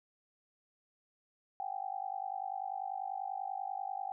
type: tone with amplitude modulation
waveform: sine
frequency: 776 Hz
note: G5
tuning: 18 cents flat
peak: -32 dBFS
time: 1.6-4.12 s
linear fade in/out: 0 ms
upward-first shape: sine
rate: 50.2 Hz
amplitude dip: 100%
effects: none